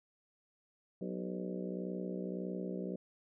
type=harmonic tone with a mistuned harmonic; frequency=61.74 Hz; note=B1; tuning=in tune; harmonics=3 / 4 / 5 / 6 / 7 / 8 / 9 / 10; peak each=-40 / -47 / -46 / -44 / -52 / -46 / -51 / -52 dBFS; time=1.01-2.96 s; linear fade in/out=5 ms; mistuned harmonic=6; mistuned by=+60 cents; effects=none